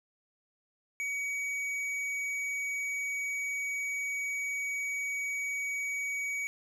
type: tone with hard clipping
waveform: sine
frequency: 2261 Hz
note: C#7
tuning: 34 cents sharp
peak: -33 dBFS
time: 1-6.47 s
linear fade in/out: 0 ms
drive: 7 dB
effects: none